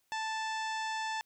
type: harmonic tone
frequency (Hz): 880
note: A5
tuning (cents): 0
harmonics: 1 / 2 / 3 / 4 / 5 / 6 / 7 / 8 / 9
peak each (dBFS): -35 / -39 / -45 / -46 / -51 / -48 / -53 / -54 / -56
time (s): 0.12-1.21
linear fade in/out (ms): 0
effects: white hiss -75 dBFS RMS until 1.25 s